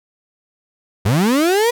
35% pulse linear sweep, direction up, 87 to 491.1 Hz, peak -11 dBFS, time 1.05-1.71 s, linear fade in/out 10 ms, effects none

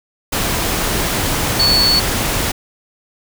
sine tone in noise, 4435 Hz, C#8, in tune, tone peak -11 dBFS, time 1.59-2 s, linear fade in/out 10 ms, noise pink, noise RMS -18 dBFS, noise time 0.32-2.52 s, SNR +4 dB, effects none

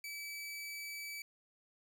sawtooth tone, 2300 Hz, D7, 37 cents flat, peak -39 dBFS, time 0.04-1.22 s, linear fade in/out 2 ms, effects none

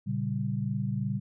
sine chord, G diminished, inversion first, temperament equal with one note detuned, 116.54 / 139.39 / 196 Hz, Bb2 / Db3 / G3, 0 / +10 / 0 cents, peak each -32 dBFS, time 0.06-1.2 s, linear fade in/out 20 ms, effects none

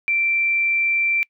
sine tone, 2349 Hz, D7, in tune, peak -17 dBFS, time 0.08-1.23 s, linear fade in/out 0 ms, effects noise-tail reverb RT60 0.1 s tail -26 dB re dry

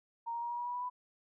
sine tone with pitch steps, 930 / 938.6 / 947.3 / 956.1 / 965 / 974 / 983 / 992.2 Hz, A#5 / A#5 / A#5 / A#5 / B5 / B5 / B5 / B5, -4 / +12 / +28 / +44 / -40 / -24 / -8 / +8 cents, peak -35 dBFS, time 0.26-0.9 s, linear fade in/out 20 ms, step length 80 ms, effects none

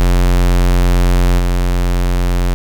square tone with level steps, 44.46 Hz, F1, 32 cents sharp, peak -9 / -12 dBFS, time 0-2.54 s, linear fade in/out 0 ms, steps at 1.38 s, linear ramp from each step 20 ms, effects none

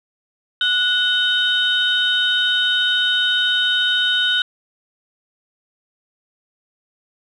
sine tone cluster, 1468 / 3046 / 3719 Hz, F#6 / F#7 / A#7, -14 / +50 / -5 cents, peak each -19 dBFS, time 0.61-4.42 s, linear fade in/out 2 ms, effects tanh soft clip ceiling -6 dBFS

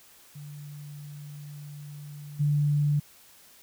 sine tone with level steps, 146.5 Hz, D3, 4 cents flat, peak -39 / -21 dBFS, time 0.35-3 s, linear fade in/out 10 ms, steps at 2.39 s, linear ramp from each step 20 ms, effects white hiss -55 dBFS RMS until 3.62 s

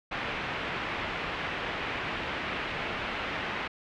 white low-pass noise, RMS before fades -34 dBFS, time 0.11-3.68 s, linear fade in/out 10 ms, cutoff 2700 Hz, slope 24 dB/octave, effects none

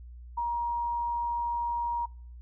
sine tone, 947 Hz, A#5, 27 cents sharp, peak -27 dBFS, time 0.37-2.06 s, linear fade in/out 10 ms, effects noise-tail reverb RT60 0.5 s tail -25 dB re dry + added 60 Hz sine -43 dBFS peak until 2.41 s

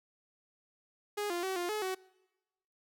sawtooth tone with pitch steps, 413.8 / 348.2 / 379.6 / 351.4 / 426.2 / 375.6 Hz, G#4 / F4 / F#4 / F4 / G#4 / F#4, -6 / -5 / +44 / +11 / +45 / +26 cents, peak -29 dBFS, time 1.17-1.95 s, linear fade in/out 10 ms, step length 130 ms, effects noise-tail reverb RT60 1.0 s tail -24 dB re dry

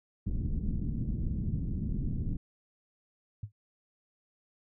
pink low-pass noise, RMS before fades -32 dBFS, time 0.26-2.37 s, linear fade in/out 10 ms, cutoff 240 Hz, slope 24 dB/octave
sine tone with exponential decay, 104.9 Hz, G#2, 18 cents sharp, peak -31 dBFS, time 3.43-3.52 s, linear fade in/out 5 ms, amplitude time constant 18 ms
effects none

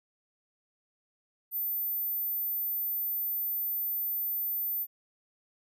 sine tone, 14080 Hz, A9, in tune, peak -29 dBFS, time 1.51-4.87 s, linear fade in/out 50 ms, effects none

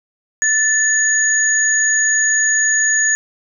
sine tone pair together, 1760 / 6734 Hz, A6 / G#8, 0 / +23 cents, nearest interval octave + major seventh, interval 2323 cents, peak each -15 dBFS, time 0.42-3.15 s, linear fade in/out 0 ms, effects none

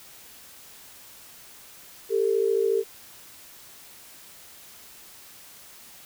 sine tone pair together, 396.1 / 450.1 Hz, G4 / A4, +18 / +39 cents, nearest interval major second, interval 221 cents, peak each -23 dBFS, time 2.09-2.84 s, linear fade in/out 50 ms, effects white hiss -48 dBFS RMS until 6.05 s

